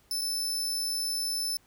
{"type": "tone with dropouts", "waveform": "sawtooth", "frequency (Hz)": 5274, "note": "E8", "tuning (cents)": 0, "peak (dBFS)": -26, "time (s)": [0.11, 1.57], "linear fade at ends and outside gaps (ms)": 1, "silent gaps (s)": [0.212, 0.217], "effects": ["pink hiss -64 dBFS RMS until 1.66 s"]}